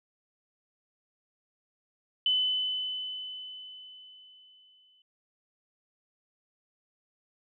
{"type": "tone with exponential decay", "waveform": "sine", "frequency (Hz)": 3017, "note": "F#7", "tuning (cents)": 33, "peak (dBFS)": -22, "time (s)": [2.26, 5.02], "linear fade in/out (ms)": 2, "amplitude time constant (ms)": 600, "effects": []}